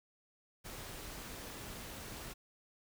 pink noise with amplitude modulation, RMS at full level -45 dBFS, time 0.64-2.34 s, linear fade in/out 20 ms, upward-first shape sine, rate 288 Hz, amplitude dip 40%, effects none

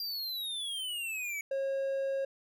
square exponential sweep, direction down, 4801 to 2245 Hz, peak -35 dBFS, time 0-1.41 s, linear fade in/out 2 ms
triangle tone, 543 Hz, C#5, 36 cents flat, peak -28 dBFS, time 1.51-2.25 s, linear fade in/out 5 ms
effects none

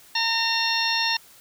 harmonic tone with a mistuned harmonic, 914 Hz, A#5, 34 cents flat, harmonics 1 / 2 / 3 / 4 / 5 / 6, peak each -28 / -28 / -28 / -28 / -28 / -28 dBFS, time 0.15-1.17 s, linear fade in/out 5 ms, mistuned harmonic 5, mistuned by -120 cents, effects white hiss -51 dBFS RMS until 1.4 s

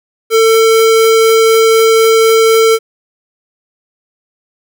square tone, 448 Hz, A4, 31 cents sharp, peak -6 dBFS, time 0.3-2.79 s, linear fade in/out 50 ms, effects none

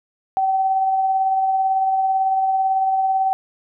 sine tone with tremolo, 767 Hz, G5, 38 cents flat, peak -14 dBFS, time 0.37-3.33 s, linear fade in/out 0 ms, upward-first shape triangle, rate 18 Hz, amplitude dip 35%, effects none

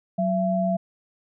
sine tone pair together, 186.2 / 673 Hz, F#3 / E5, +11 / +36 cents, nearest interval octave + minor seventh, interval 2225 cents, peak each -23 dBFS, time 0.18-0.77 s, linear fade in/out 10 ms, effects none

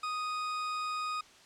40% pulse tone, 1244.5 Hz, D#6, in tune, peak -32 dBFS, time 0.03-1.21 s, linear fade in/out 5 ms, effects white hiss -57 dBFS RMS until 1.45 s + low-pass 6000 Hz 12 dB/octave

